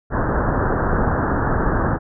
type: low-pass noise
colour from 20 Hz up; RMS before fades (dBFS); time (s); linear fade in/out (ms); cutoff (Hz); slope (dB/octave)
pink; -19; 0.1-1.99; 50; 1700; 96
effects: none